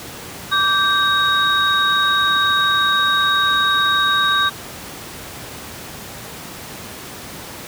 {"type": "tone cluster", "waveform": "sine", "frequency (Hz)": [1159, 1569, 3772], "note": ["D6", "G6", "A#7"], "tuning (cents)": [-23, 1, 20], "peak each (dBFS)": -18, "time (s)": [0.51, 4.5], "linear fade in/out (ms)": 20, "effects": ["pink hiss -33 dBFS RMS until 7.67 s", "high-pass 80 Hz 12 dB/octave"]}